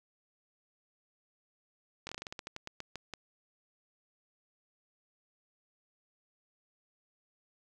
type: slowing click train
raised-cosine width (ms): 0.2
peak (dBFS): -23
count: 15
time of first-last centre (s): 2.07-3.137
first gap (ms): 21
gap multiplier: 1.18
effects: none